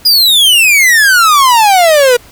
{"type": "exponential sweep", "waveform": "45% pulse", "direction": "down", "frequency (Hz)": [5000, 474.3], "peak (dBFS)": -4, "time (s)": [0.05, 2.17], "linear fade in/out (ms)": 10, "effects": ["pink hiss -39 dBFS RMS until 2.31 s"]}